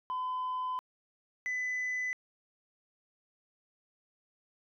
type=tone pair in turn; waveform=sine; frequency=1014 / 2003 Hz; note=B5 / B6; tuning=+45 / +24 cents; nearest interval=octave; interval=1179 cents; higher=second; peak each=-30 / -29 dBFS; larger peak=second; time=0.1-0.79 / 1.46-2.13 s; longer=first; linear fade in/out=0 ms; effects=tanh soft clip ceiling -30 dBFS